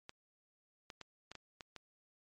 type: clicks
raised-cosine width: 0.2 ms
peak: -30 dBFS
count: 7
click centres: 0.094 / 0.902 / 1.013 / 1.316 / 1.353 / 1.608 / 1.763 s
effects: MP3 48 kbps